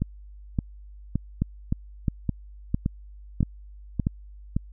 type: two click trains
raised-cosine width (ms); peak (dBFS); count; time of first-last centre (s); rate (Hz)
5; -10 / -11; 5 / 9; 1.42-4.069 / 0.02-4.565; 1.51 / 1.76
effects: added 50 Hz sine -42 dBFS peak until 4.72 s